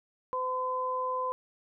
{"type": "tone pair together", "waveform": "sine", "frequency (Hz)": [510, 1019.1], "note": ["C5", "C6"], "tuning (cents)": [-44, -46], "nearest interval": "octave", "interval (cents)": 1198, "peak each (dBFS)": [-34, -30], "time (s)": [0.33, 1.32], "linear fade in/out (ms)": 0, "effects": []}